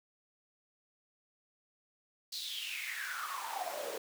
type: noise with high-pass filter sweep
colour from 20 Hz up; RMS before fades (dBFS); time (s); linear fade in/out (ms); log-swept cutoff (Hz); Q
pink; -40; 2.32-3.98; 5; 4400 to 460; 7.4
effects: none